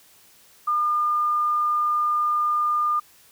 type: tone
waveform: sine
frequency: 1208 Hz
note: D6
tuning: 48 cents sharp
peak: -19 dBFS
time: 0.67-3 s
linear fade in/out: 10 ms
effects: white hiss -54 dBFS RMS until 3.31 s